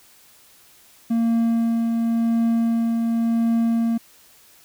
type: tone with tremolo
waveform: triangle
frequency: 230 Hz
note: A#3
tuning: 23 cents flat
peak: -14 dBFS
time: 1.1-3.98 s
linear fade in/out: 10 ms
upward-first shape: triangle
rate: 0.92 Hz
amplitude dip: 30%
effects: white hiss -52 dBFS RMS until 4.64 s